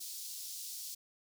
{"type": "high-pass noise", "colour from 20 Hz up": "pink", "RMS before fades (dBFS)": -44, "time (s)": [0, 0.95], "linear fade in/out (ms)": 10, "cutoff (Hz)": 4400, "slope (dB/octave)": 24, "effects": []}